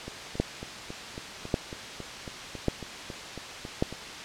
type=two click trains; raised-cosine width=2 ms; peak=-24 / -10 dBFS; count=15 / 4; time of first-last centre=0.08-3.926 / 0.4-3.825 s; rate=3.64 / 0.876 Hz; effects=white hiss -39 dBFS RMS until 4.24 s + low-pass 5000 Hz 12 dB/octave